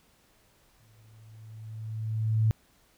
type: tone with exponential growth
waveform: sine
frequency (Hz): 110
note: A2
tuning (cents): 0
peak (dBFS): -19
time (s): 0.8-2.51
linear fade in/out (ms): 0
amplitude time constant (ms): 370
effects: pink hiss -64 dBFS RMS until 2.97 s